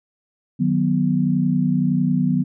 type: chord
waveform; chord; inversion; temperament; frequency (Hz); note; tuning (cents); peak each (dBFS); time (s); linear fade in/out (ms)
sine; B major; first; just; 154.34 / 185.21 / 246.9; D#3 / F#3 / B3; -14 / +2 / 0; -21 / -20 / -20; 0.59-2.44; 20
effects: none